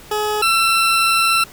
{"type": "tone pair in turn", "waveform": "20% pulse", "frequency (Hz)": [423.2, 1343.6], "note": ["G#4", "E6"], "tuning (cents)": [33, 33], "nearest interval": "octave + minor sixth", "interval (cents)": 2000, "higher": "second", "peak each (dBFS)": [-13, -8], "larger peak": "second", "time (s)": [[0.11, 0.42], [0.42, 1.44]], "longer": "second", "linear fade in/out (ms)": 5, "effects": ["pink hiss -41 dBFS RMS until 1.52 s"]}